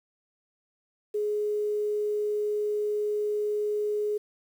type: tone with quantisation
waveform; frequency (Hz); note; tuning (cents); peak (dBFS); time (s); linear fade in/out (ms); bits
sine; 419.1; G#4; +16; -25; 1.14-4.18; 10; 9
effects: none